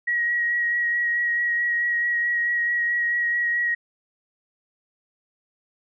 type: tone with vibrato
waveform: sine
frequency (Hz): 1902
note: A#6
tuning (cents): +34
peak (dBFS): -20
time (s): 0.07-3.75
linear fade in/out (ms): 10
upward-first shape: sine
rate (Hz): 4.6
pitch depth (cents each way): 15
effects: none